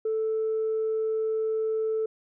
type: tone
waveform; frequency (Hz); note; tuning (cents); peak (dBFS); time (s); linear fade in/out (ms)
sine; 440; A4; 0; -23; 0.05-2.06; 5
effects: tanh soft clip ceiling -21 dBFS